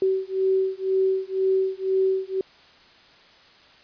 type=beating tone pair; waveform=sine; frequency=380 / 382 Hz; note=F#4 / G4; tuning=+46 / -45 cents; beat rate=2 Hz; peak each=-23 dBFS; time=0.02-2.41 s; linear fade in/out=2 ms; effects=white hiss -52 dBFS RMS until 3.83 s + resampled to 11025 Hz